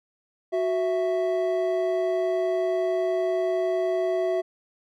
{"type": "tone pair together", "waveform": "triangle", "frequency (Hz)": [370, 659.3], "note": ["F#4", "E5"], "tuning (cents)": [0, 0], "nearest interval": "minor seventh", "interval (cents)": 1000, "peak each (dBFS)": -23, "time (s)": [0.52, 4.42], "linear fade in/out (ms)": 20, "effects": []}